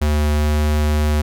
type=tone with pitch glide; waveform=square; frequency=74.8 to 75.28 Hz; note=D2 to D2; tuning=+32 to +43 cents; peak=-15 dBFS; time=0.01-1.22 s; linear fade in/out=10 ms; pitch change=+11 cents; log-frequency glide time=0.37-0.54 s; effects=none